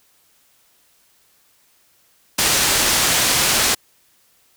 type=low-pass noise; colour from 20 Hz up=white; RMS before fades=-17 dBFS; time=2.38-3.75 s; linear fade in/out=10 ms; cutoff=8700 Hz; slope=12 dB/octave; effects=white hiss -58 dBFS RMS until 4.56 s